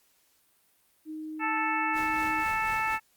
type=tone; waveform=sine; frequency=311.5 Hz; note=D#4; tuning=2 cents sharp; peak=-35 dBFS; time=1.05-2.45 s; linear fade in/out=50 ms
type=harmonic tone; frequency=440 Hz; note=A4; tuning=in tune; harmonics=2 / 3 / 4 / 5 / 6; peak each=-30 / -32 / -33 / -34 / -35 dBFS; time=1.39-3 s; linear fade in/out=50 ms
type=noise with tremolo; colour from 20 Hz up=pink; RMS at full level=-42 dBFS; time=1.93-2.99 s; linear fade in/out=50 ms; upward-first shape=sine; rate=4.1 Hz; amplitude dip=45%
effects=white hiss -67 dBFS RMS until 3.16 s + Opus 48 kbps